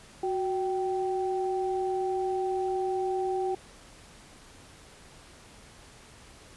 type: tone pair together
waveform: sine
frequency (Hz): 370 / 775.9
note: F#4 / G5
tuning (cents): 0 / -18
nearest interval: octave + minor second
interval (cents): 1282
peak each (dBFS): -28 / -31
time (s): 0.23-3.55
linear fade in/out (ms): 5
effects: pink hiss -52 dBFS RMS until 6.56 s + resampled to 24000 Hz